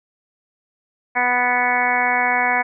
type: harmonic tone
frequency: 246.9 Hz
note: B3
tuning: in tune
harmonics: 1 / 2 / 3 / 4 / 5 / 6 / 7 / 8 / 9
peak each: -32 / -31 / -21 / -23 / -32 / -27 / -23 / -25 / -22 dBFS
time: 1.15-2.63 s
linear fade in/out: 20 ms
effects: none